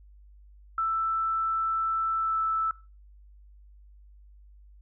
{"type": "tone with pitch glide", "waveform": "sine", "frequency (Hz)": [1325, 1316.6], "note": ["E6", "E6"], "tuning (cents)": [9, -3], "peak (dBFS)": -24, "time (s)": [0.78, 2.71], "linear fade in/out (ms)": 2, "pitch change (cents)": -12, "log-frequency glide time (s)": [2.16, 2.39], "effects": ["noise-tail reverb RT60 0.3 s tail -19 dB re dry", "added 50 Hz sine -50 dBFS peak until 4.81 s"]}